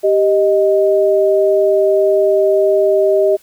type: tone pair together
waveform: sine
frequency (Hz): 392 / 622.3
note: G4 / D#5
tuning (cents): 0 / 0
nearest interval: minor sixth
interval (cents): 800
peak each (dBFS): -12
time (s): 0.03-3.37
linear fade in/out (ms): 20
effects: white hiss -49 dBFS RMS until 3.42 s